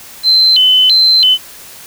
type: tone with vibrato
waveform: sine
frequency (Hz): 3521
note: A7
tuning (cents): 0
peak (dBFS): -5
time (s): 0.23-1.38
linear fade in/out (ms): 50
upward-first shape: square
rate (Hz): 1.5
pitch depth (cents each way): 260
effects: white hiss -34 dBFS RMS until 1.86 s